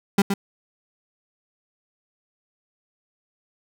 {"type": "tone with echo", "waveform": "35% pulse", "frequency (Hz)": 198.6, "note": "G3", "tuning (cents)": 23, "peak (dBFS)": -12, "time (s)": [0.18, 0.22], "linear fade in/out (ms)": 5, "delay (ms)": 120, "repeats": 1, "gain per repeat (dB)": -6, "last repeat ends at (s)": 0.34, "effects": []}